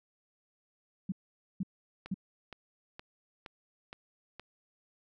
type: tone bursts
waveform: sine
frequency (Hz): 189.5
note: F#3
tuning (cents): +42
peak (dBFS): -30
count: 3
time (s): 1.09-2.143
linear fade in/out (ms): 5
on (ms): 31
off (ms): 480
type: click train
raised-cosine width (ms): 0.3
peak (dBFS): -28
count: 6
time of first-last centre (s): 2.06-4.396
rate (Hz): 2.14
effects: none